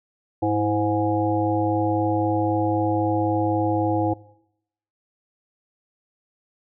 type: harmonic tone with a mistuned harmonic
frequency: 103.83 Hz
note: G#2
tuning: in tune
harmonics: 1 / 3 / 5 / 7 / 8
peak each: -27 / -22 / -27 / -27 / -27 dBFS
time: 0.42-4.14 s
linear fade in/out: 10 ms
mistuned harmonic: 3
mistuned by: +71 cents
effects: noise-tail reverb RT60 0.8 s tail -21 dB re dry